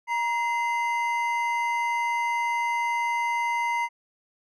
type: tone pair together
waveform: triangle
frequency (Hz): 945.5 / 2061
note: A#5 / C7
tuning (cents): +24 / -27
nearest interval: octave + minor second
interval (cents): 1349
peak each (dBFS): -23 / -27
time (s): 0.07-3.89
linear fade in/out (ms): 50
effects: none